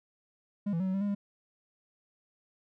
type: tone with pitch steps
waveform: triangle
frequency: 203.8 / 166.5 / 189.1 / 187.8 / 194.9 / 204.1 / 201.3 Hz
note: G#3 / E3 / F#3 / F#3 / G3 / G#3 / G3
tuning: -32 / +18 / +38 / +26 / -10 / -30 / +46 cents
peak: -26 dBFS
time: 0.66-1.15 s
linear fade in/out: 10 ms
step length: 70 ms
effects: none